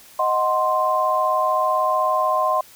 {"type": "chord", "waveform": "sine", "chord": "C diminished", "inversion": "first", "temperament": "equal with one note detuned", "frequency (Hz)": [624.1, 740, 1046.5], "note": ["Eb5", "Gb5", "C6"], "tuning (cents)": [5, 0, 0], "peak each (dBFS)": [-22, -24, -19], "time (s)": [0.19, 2.61], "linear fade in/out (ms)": 5, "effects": ["white hiss -47 dBFS RMS until 2.75 s"]}